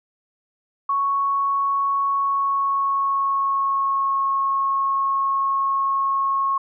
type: tone with pitch glide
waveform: sine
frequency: 1108.7 to 1092.2 Hz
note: C#6 to C#6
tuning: 0 to -26 cents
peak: -18 dBFS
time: 0.89-6.58 s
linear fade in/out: 5 ms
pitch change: -26 cents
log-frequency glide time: 2.07-4.25 s
effects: none